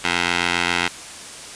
15% pulse tone with band-pass filter, 87.31 Hz, F2, in tune, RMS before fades -21 dBFS, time 0.04-0.88 s, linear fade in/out 5 ms, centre 2500 Hz, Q 1.2, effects white hiss -36 dBFS RMS until 1.55 s + resampled to 22050 Hz

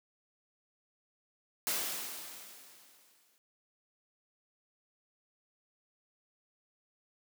white noise with exponential decay, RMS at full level -32 dBFS, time 1.67-3.38 s, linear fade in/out 0 ms, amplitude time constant 370 ms, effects high-pass 200 Hz 12 dB/octave

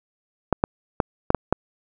clicks, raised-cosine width 1 ms, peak -3 dBFS, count 6, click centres 0.527 / 0.639 / 1.002 / 1.304 / 1.347 / 1.526 s, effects none

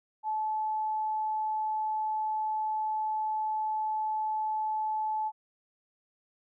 sine tone, 865 Hz, A5, 30 cents flat, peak -28 dBFS, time 0.23-5.32 s, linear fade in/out 50 ms, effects none

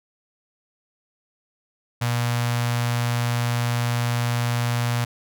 sawtooth tone with notch filter, 120 Hz, B2, 49 cents flat, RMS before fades -23 dBFS, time 2.01-5.05 s, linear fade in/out 10 ms, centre 340 Hz, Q 0.58, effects none

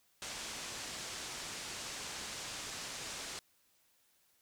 white low-pass noise, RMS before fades -44 dBFS, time 0.22-3.39 s, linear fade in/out 0 ms, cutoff 7800 Hz, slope 24 dB/octave, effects white hiss -72 dBFS RMS until 4.41 s

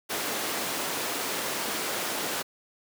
pink high-pass noise, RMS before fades -31 dBFS, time 0.09-2.43 s, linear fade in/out 20 ms, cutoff 320 Hz, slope 12 dB/octave, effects none

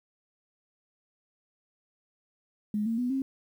sine tone with pitch steps, 210 / 227.7 / 246.9 / 267.7 Hz, G#3 / A#3 / B3 / C4, +19 / -40 / 0 / +40 cents, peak -26 dBFS, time 2.74-3.22 s, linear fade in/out 2 ms, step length 120 ms, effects 10-bit

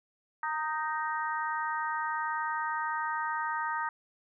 harmonic tone with a mistuned harmonic, 311.1 Hz, D#4, in tune, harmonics 3 / 4 / 5 / 6, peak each -33 / -35 / -37 / -39 dBFS, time 0.43-3.89 s, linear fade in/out 2 ms, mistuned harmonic 3, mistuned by -15 cents, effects none

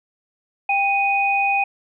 sine tone pair together, 792.6 / 2489 Hz, G5 / D#7, +19 / 0 cents, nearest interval octave + minor sixth, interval 1981 cents, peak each -19 dBFS, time 0.69-1.64 s, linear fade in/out 5 ms, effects none

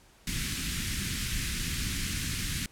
pink band-stop noise, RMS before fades -32 dBFS, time 0.27-2.66 s, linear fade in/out 2 ms, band 260 to 1700 Hz, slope 24 dB/octave, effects pink hiss -59 dBFS RMS until 2.71 s + low-pass 12000 Hz 12 dB/octave

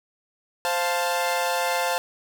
sawtooth chord, F major, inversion second, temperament equal, 523.3 / 698.5 / 880 Hz, C5 / F5 / A5, 0 / 0 / 0 cents, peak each -23 dBFS, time 0.65-1.98 s, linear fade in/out 0 ms, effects none

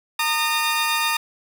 15% pulse tone pair together, 916 / 1224 Hz, A#5 / D#6, -31 / -29 cents, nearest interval perfect fourth, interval 502 cents, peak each -16 / -16 dBFS, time 0.19-1.17 s, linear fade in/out 5 ms, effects none

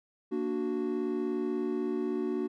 triangle chord, Bb augmented, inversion none, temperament equal, 233.1 / 293.7 / 370 Hz, Bb3 / D4 / F#4, 0 / 0 / 0 cents, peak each -33 / -32 / -30 dBFS, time 0.31-2.48 s, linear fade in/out 20 ms, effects none

